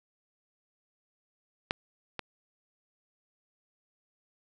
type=clicks; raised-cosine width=0.3 ms; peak=-11 / -18 dBFS; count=2; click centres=1.709 / 2.193 s; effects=none